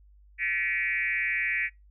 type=tone with frequency modulation; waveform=sine; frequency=2100 Hz; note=C7; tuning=6 cents sharp; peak=-25 dBFS; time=0.38-1.7 s; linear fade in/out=50 ms; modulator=183 Hz; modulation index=1.9; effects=noise-tail reverb RT60 0.2 s tail -25 dB re dry + added 50 Hz sine -53 dBFS peak until 1.9 s